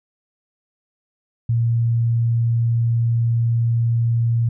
sine tone, 116.54 Hz, A#2, in tune, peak -15 dBFS, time 1.49-4.49 s, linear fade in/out 5 ms, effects none

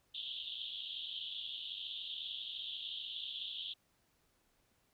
white band-pass noise, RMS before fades -44 dBFS, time 0.14-3.74 s, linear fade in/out 10 ms, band 3000 to 3700 Hz, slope 96 dB/octave, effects pink hiss -75 dBFS RMS until 4.93 s

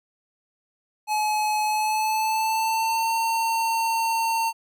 square tone with pitch glide, 852 to 907.9 Hz, G#5 to A#5, +44 to -46 cents, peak -22 dBFS, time 1.07-4.53 s, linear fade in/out 50 ms, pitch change +110 cents, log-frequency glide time 1.64-3.14 s, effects none

